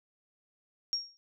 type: tone with exponential decay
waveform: sine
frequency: 5570 Hz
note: F8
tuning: 5 cents flat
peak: -25 dBFS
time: 0.93-1.17 s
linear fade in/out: 0 ms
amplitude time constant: 51 ms
effects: none